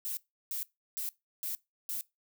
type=noise bursts; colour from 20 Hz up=violet; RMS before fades=-36 dBFS; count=5; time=0.05-2.01 s; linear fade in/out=0 ms; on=120 ms; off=340 ms; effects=noise-tail reverb RT60 0.2 s tail -21 dB re dry